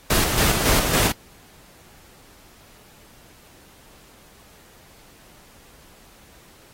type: noise with tremolo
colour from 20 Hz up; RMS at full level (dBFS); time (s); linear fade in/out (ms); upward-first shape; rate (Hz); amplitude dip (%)
pink; -19; 0.1-1.12; 5; square; 3.6; 40
effects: pink hiss -51 dBFS RMS until 6.73 s + AAC 48 kbps